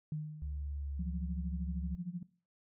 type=tone with exponential decay; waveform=sine; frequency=152.9 Hz; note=D#3; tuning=30 cents flat; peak=-33 dBFS; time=0.12-1 s; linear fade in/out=2 ms; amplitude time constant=190 ms
type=tone with pitch glide; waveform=sine; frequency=71.3 to 69.87 Hz; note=C#2 to C#2; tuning=+49 to +14 cents; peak=-37 dBFS; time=0.42-1.95 s; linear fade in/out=0 ms; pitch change=-35 cents; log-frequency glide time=0.78-0.94 s
type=tone with tremolo; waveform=sine; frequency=176.5 Hz; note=F3; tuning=19 cents sharp; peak=-34 dBFS; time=0.99-2.23 s; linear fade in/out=5 ms; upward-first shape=sine; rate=13 Hz; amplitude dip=85%
effects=noise-tail reverb RT60 0.4 s tail -18 dB re dry